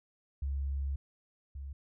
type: tone pair in turn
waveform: sine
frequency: 69 / 69 Hz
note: C#2 / C#2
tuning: -7 / -7 cents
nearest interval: unison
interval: 0 cents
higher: neither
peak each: -31 / -39 dBFS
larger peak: first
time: 0.42-0.96 / 1.55-1.73 s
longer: first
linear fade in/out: 5 ms
effects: none